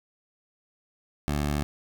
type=tone; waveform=15% pulse; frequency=73.2 Hz; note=D2; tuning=5 cents flat; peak=-19 dBFS; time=1.28-1.63 s; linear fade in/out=0 ms; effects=none